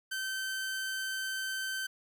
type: tone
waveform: sawtooth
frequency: 1544 Hz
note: G6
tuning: 27 cents flat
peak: -30 dBFS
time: 0.11-1.87 s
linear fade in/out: 10 ms
effects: none